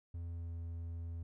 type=tone with pitch glide; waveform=triangle; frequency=85 to 83.98 Hz; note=F2 to E2; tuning=-46 to +33 cents; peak=-38 dBFS; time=0.14-1.23 s; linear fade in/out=5 ms; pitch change=-21 cents; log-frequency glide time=0.24-0.54 s; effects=none